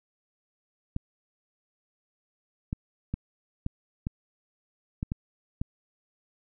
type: clicks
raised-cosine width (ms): 5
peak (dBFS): -17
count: 8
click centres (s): 0.964 / 2.729 / 3.14 / 3.664 / 4.069 / 5.029 / 5.119 / 5.615
effects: none